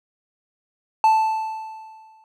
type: tone with exponential decay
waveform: triangle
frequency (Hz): 879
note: A5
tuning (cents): -2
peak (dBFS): -9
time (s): 1.04-2.24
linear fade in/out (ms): 1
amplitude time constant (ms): 260
effects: none